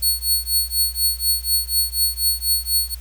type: tone with tremolo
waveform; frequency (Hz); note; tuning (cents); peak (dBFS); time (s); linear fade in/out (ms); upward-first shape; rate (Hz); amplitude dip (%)
10% pulse; 4400; C#8; -14; -7; 0.02-2.95; 10; triangle; 4.1; 100
effects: added 60 Hz sine -32 dBFS peak until 3 s + white hiss -48 dBFS RMS until 3 s